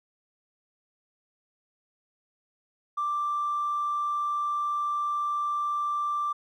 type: tone with tanh clipping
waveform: triangle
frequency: 1177 Hz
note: D6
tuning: 3 cents sharp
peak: -25 dBFS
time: 2.97-6.33 s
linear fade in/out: 10 ms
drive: 1 dB
effects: none